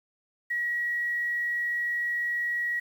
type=tone with quantisation; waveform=sine; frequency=1913 Hz; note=A#6; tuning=44 cents sharp; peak=-26 dBFS; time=0.5-2.8 s; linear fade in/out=10 ms; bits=9; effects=none